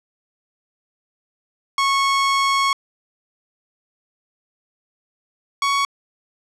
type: tone pair in turn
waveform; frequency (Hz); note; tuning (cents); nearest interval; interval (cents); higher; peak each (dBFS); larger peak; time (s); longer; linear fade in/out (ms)
sawtooth; 1100 / 1116; C#6 / C#6; -14 / +11; unison; 25; second; -12 / -13; first; 1.78-2.73 / 5.62-5.85; first; 2
effects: low-pass 7000 Hz 12 dB/octave